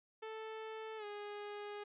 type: tone with pitch glide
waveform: sawtooth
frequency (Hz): 440 to 412.9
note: A4 to G#4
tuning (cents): 0 to -10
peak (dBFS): -40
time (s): 0.22-1.84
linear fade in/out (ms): 10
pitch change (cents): -110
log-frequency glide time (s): 0.97-1.05
effects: resampled to 8000 Hz